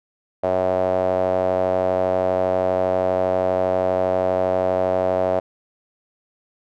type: tone with band-pass filter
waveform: sawtooth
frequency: 92.5 Hz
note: F#2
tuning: in tune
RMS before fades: -20 dBFS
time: 0.43-5.4 s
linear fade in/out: 10 ms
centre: 620 Hz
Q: 5.7
effects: none